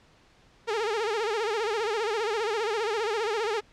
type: tone with vibrato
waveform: sawtooth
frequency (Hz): 435.8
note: A4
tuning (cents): -17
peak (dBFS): -22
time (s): 0.67-3.61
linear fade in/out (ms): 20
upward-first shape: sine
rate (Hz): 15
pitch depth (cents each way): 130
effects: pink hiss -59 dBFS RMS until 3.72 s + low-pass 5000 Hz 12 dB/octave